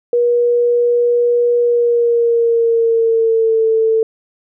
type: tone with pitch glide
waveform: sine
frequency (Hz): 480 to 445.3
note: B4 to A4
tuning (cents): -49 to +21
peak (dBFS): -10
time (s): 0.13-4.03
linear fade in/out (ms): 2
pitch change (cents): -130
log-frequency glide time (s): 1.58-3.66
effects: none